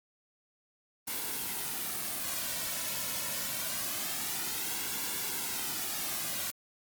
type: noise with flanger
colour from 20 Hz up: white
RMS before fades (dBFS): -35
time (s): 1.07-6.51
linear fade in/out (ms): 10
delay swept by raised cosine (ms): 1.6 to 2.53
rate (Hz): 0.25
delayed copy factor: -0.55
effects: Opus 24 kbps